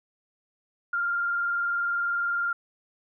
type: tone with vibrato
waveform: sine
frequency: 1396.9 Hz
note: F6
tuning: in tune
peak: -24 dBFS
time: 0.93-2.53 s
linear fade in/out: 5 ms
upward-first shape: sine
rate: 20 Hz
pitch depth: 25 cents each way
effects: none